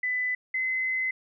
sine tone pair in turn, 2000 / 2044 Hz, B6 / C7, +21 / -41 cents, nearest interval unison, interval 38 cents, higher second, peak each -25 dBFS, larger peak neither, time 0.03-0.35 / 0.54-1.11 s, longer second, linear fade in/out 5 ms, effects none

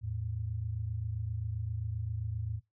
sine tone pair together, 82.41 / 110 Hz, E2 / A2, 0 / 0 cents, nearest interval perfect fourth, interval 500 cents, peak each -38 / -34 dBFS, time 0.01-2.61 s, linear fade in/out 50 ms, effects noise-tail reverb RT60 0.2 s tail -25 dB re dry

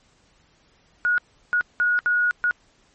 sine tone bursts at uneven times, 1451 Hz, F#6, 34 cents flat, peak -17 dBFS, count 5, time 1.05-1.18 / 1.53-1.61 / 1.8-1.99 / 2.06-2.31 / 2.44-2.51 s, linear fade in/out 0 ms, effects pink hiss -60 dBFS RMS until 2.94 s + MP3 32 kbps

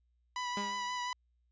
sawtooth tone with vibrato, 987.8 Hz, B5, in tune, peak -31 dBFS, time 0.36-1.13 s, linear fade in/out 2 ms, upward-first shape sine, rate 5.7 Hz, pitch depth 18 cents each way
sawtooth tone with exponential decay, 203 Hz, G#3, 39 cents flat, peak -31 dBFS, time 0.57-0.99 s, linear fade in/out 2 ms, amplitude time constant 90 ms
effects added 60 Hz sine -70 dBFS peak until 1.51 s + resampled to 16000 Hz

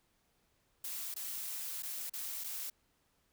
blue noise with dropouts, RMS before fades -41 dBFS, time 0.84-2.7 s, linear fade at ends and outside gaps 5 ms, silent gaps 1.142-1.162 / 1.824-1.831 / 2.097-2.135 / 2.439-2.442 s, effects pink hiss -75 dBFS RMS until 3.32 s

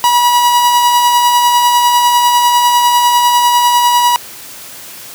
45% pulse tone with tremolo, 969 Hz, B5, 33 cents flat, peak -6 dBFS, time 0.04-4.16 s, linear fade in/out 0 ms, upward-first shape sine, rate 10 Hz, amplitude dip 30%, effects white hiss -31 dBFS RMS until 5.14 s + high-pass 60 Hz 12 dB/octave

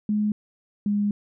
sine tone pair in turn, 210.3 / 205.4 Hz, G#3 / G#3, +22 / -19 cents, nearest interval unison, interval 41 cents, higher first, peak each -20 dBFS, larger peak neither, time 0.09-0.32 / 0.86-1.11 s, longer second, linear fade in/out 2 ms, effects none

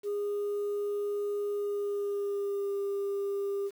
sine tone with pitch glide, 409.6 to 399.3 Hz, G#4 to G4, -24 to +32 cents, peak -27 dBFS, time 0.03-3.71 s, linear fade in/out 50 ms, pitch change -44 cents, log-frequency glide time 1.53-2.76 s, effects tanh soft clip ceiling -28 dBFS + 9-bit

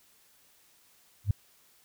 sine tone with exponential growth, 101.3 Hz, G#2, 43 cents flat, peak -18 dBFS, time 1.24-1.31 s, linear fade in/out 5 ms, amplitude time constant 15 ms, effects white hiss -63 dBFS RMS until 1.84 s

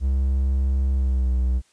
triangle tone with pitch glide, 66.7 to 62.96 Hz, C2 to B1, +34 to +34 cents, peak -16 dBFS, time 0-1.62 s, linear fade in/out 50 ms, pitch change -100 cents, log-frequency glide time 0.93-1.31 s, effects white hiss -61 dBFS RMS until 1.72 s + resampled to 22050 Hz

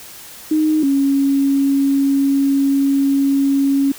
sine tone pair in turn, 310 / 276.2 Hz, D#4 / C#4, -6 / -6 cents, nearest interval major second, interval 200 cents, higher first, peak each -12 dBFS, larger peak neither, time 0.51-0.83 / 0.83-3.92 s, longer second, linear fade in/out 5 ms, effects white hiss -37 dBFS RMS until 3.98 s

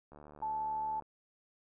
click train, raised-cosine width 1 ms, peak -39 dBFS, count 68, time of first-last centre 0.12-1.023 s, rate 74.2 Hz
sine tone, 872 Hz, A5, 16 cents flat, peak -33 dBFS, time 0.42-1 s, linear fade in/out 5 ms
effects none

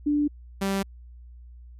sine / sawtooth tone pair in turn, 293.7 / 195.46 Hz, D4 / G3, 0 / -5 cents, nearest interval perfect fifth, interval 705 cents, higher first, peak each -20 dBFS, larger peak neither, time 0.06-0.28 / 0.61-0.83 s, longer neither, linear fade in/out 10 ms, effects added 60 Hz sine -43 dBFS peak until 1.79 s + resampled to 32000 Hz

